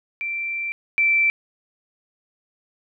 sine tone pair in turn, 2349 / 2336 Hz, D7 / D7, 0 / -10 cents, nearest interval unison, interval 10 cents, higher first, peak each -24 / -15 dBFS, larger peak second, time 0.21-0.72 / 0.98-1.3 s, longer first, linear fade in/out 0 ms, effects none

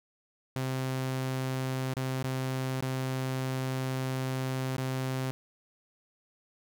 sawtooth tone with dropouts, 130.81 Hz, C3, in tune, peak -26 dBFS, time 0.56-5.31 s, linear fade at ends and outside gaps 0 ms, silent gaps 1.938-1.967 / 2.228-2.241 / 2.809-2.825 / 4.767-4.782 s, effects none

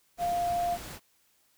sine tone in noise, 698.5 Hz, F5, in tune, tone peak -26 dBFS, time 0.18-0.78 s, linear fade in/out 50 ms, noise pink, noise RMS -42 dBFS, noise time 0.17-1 s, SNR +13 dB, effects white hiss -68 dBFS RMS until 1.57 s

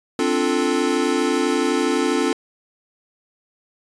square chord, D minor seventh, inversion third, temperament equal, 261.6 / 293.7 / 349.2 / 440 Hz, C4 / D4 / F4 / A4, 0 / 0 / 0 / 0 cents, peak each -24 dBFS, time 0.19-2.33 s, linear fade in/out 2 ms, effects resampled to 22050 Hz

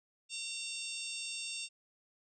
harmonic tone with a mistuned harmonic, 914 Hz, A#5, 34 cents flat, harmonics 3 / 4 / 5 / 6 / 7 / 8 / 9, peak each -43 / -45 / -48 / -47 / -53 / -51 / -45 dBFS, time 0.29-1.69 s, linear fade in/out 50 ms, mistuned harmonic 4, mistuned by -22 cents, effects none

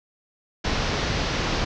pink low-pass noise, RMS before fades -25 dBFS, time 0.64-1.65 s, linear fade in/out 10 ms, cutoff 5900 Hz, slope 48 dB/octave, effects none

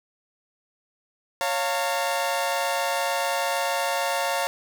sawtooth chord, Bb minor, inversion first, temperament equal with one note detuned, 554.4 / 698.5 / 908.4 Hz, Db5 / F5 / Bb5, 0 / 0 / -45 cents, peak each -24 dBFS, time 1.41-4.47 s, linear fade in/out 0 ms, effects none

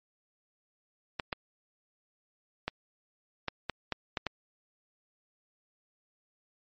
clicks, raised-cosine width 0.3 ms, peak -15 dBFS, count 8, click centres 1.198 / 1.328 / 2.68 / 3.483 / 3.697 / 3.923 / 4.172 / 4.267 s, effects MP3 32 kbps

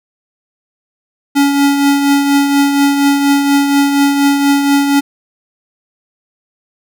square tone with tremolo, 281.6 Hz, C#4, 27 cents sharp, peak -7 dBFS, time 1.35-5.01 s, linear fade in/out 20 ms, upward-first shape triangle, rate 4.2 Hz, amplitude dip 50%, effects none

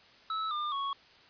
square tone with pitch steps, 1303 / 1201.8 / 1108.4 Hz, E6 / D6 / C#6, -20 / +40 / -1 cents, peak -32 dBFS, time 0.3-0.93 s, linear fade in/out 2 ms, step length 210 ms, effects white hiss -58 dBFS RMS until 1.29 s + resampled to 11025 Hz

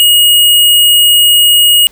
sine tone with sample-and-hold, 2885 Hz, F#7, 44 cents flat, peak -3 dBFS, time 0-1.87 s, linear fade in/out 0 ms, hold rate 11025 Hz, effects pink hiss -43 dBFS RMS until 1.91 s

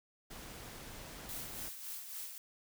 pink noise, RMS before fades -49 dBFS, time 0.3-1.69 s, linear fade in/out 10 ms
blue noise with tremolo, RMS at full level -43 dBFS, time 1.29-2.38 s, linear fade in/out 0 ms, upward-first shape sine, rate 3.6 Hz, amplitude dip 50%
effects none

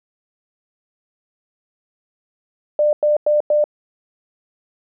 sine tone bursts, 597 Hz, D5, 28 cents sharp, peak -12 dBFS, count 4, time 2.79-3.641 s, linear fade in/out 2 ms, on 140 ms, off 97 ms, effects none

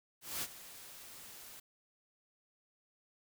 white noise with ADSR envelope, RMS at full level -37 dBFS, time 0.21-1.6 s, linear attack 210 ms, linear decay 49 ms, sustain -15 dB, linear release 6 ms, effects none

